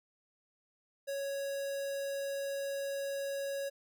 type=tone with notch filter; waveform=square; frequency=554.4 Hz; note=C#5; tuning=in tune; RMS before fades=-37 dBFS; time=1.07-3.7 s; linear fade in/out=20 ms; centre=2300 Hz; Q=1.6; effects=none